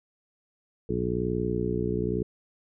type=harmonic tone with a mistuned harmonic; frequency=60.9 Hz; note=B1; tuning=24 cents flat; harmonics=1 / 2 / 3 / 4 / 5 / 6 / 7; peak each=-36 / -33 / -32 / -35 / -35 / -32 / -31 dBFS; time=0.89-2.23 s; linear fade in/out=5 ms; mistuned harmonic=1; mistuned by=+120 cents; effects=none